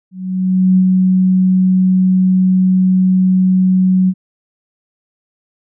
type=tone with ADSR envelope; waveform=sine; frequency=185.9 Hz; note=F#3; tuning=8 cents sharp; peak=-6 dBFS; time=0.11-4.14 s; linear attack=660 ms; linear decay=68 ms; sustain=-2 dB; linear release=55 ms; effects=none